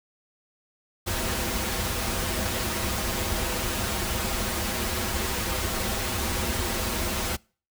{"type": "noise with comb filter", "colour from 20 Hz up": "pink", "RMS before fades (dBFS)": -28, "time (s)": [1.06, 7.37], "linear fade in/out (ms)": 20, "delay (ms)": 6.9, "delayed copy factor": -0.7, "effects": ["noise-tail reverb RT60 0.4 s tail -26 dB re dry"]}